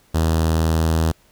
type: tone with notch filter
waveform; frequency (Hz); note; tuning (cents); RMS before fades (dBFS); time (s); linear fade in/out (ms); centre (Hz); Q
sawtooth; 80.7; E2; -36; -18; 0.14-1.12; 10; 2200; 1.6
effects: pink hiss -56 dBFS RMS until 1.31 s